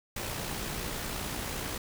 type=noise with amplitude modulation; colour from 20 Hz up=pink; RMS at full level=-34 dBFS; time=0.16-1.78 s; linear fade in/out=5 ms; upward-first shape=sine; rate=60.1 Hz; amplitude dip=40%; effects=none